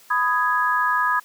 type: chord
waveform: sine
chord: G# minor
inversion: first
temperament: just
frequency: 996.7 / 1245.9 / 1661.2 Hz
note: B5 / D#6 / G#6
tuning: +16 / +2 / 0 cents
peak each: -22 dBFS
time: 0.1-1.2 s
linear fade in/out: 10 ms
effects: white hiss -51 dBFS RMS until 1.24 s + high-pass 200 Hz 12 dB/octave